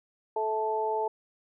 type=tone cluster; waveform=sine; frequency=435.3 / 653 / 876 Hz; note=A4 / E5 / A5; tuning=-19 / -17 / -8 cents; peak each=-30 / -35 / -29 dBFS; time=0.36-1.08 s; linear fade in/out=5 ms; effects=none